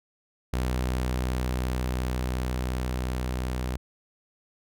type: tone with level ramp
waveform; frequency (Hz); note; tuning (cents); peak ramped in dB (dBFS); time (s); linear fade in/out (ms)
sawtooth; 62.8; B1; +30; -21 to -24; 0.53-3.77; 5
effects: none